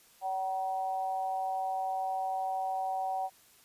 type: tone with amplitude modulation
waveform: sine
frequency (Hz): 760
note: F#5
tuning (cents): +46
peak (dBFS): -27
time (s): 0.21-3.3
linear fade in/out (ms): 50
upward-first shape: sine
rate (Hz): 191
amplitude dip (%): 70
effects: white hiss -61 dBFS RMS until 3.64 s + resampled to 32000 Hz